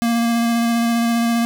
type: tone with vibrato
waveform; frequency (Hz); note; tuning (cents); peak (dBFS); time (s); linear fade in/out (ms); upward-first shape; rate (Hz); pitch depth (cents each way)
square; 233.1; A#3; 0; -16; 0.02-1.45; 0; square; 15; 10
effects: none